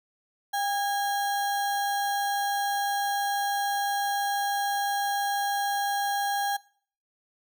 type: tone with sample-and-hold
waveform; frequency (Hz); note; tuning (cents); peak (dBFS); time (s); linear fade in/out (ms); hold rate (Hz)
sine; 803; G5; +41; -25; 0.53-6.57; 10; 2450
effects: noise-tail reverb RT60 0.5 s tail -21 dB re dry